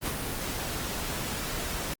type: noise with ADSR envelope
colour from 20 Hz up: pink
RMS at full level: -29 dBFS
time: 0.01-1.94 s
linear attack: 54 ms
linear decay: 59 ms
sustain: -4 dB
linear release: 7 ms
effects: Opus 24 kbps